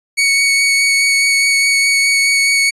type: tone with vibrato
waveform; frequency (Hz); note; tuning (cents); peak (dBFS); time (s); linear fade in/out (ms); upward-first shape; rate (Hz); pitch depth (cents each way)
sawtooth; 2228; C#7; +8; -7; 0.17-2.71; 20; sine; 4.8; 10
effects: resampled to 24000 Hz